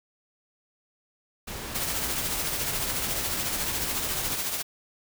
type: noise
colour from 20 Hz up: pink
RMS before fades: -36 dBFS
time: 1.47-4.36 s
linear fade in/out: 10 ms
type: noise with tremolo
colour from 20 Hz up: white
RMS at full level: -28 dBFS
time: 1.74-4.63 s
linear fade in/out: 20 ms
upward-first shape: triangle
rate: 14 Hz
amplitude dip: 50%
effects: none